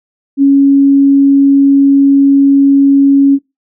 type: tone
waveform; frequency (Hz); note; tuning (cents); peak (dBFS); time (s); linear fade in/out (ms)
sine; 277.2; C#4; 0; -3; 0.37-3.39; 50
effects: noise-tail reverb RT60 0.2 s tail -19 dB re dry